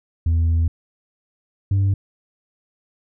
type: tone pair in turn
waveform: sine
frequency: 82.41 / 98 Hz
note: E2 / G2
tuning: 0 / 0 cents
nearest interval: minor third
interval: 300 cents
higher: second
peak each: -12 dBFS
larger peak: neither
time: 0.26-0.68 / 1.71-1.94 s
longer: first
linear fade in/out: 5 ms
effects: tanh soft clip ceiling -14 dBFS